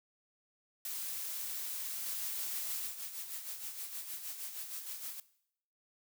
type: noise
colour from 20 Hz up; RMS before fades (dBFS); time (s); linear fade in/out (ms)
blue; -40; 0.85-2.87; 2
type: noise with tremolo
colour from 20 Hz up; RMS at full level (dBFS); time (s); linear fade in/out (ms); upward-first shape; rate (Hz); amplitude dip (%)
blue; -41; 2.06-5.2; 2; sine; 6.4; 55
effects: noise-tail reverb RT60 0.7 s tail -18 dB re dry